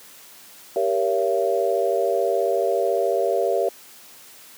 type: chord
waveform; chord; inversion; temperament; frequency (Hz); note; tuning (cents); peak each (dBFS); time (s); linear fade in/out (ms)
sine; G diminished seventh; none; just; 392 / 470.4 / 564.5 / 677.4; G4 / Bb4 / Db5 / Fb5; 0 / +16 / +31 / +47; -24; 0.76-3.69; 2
effects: white hiss -46 dBFS RMS until 4.57 s + high-pass 150 Hz 12 dB/octave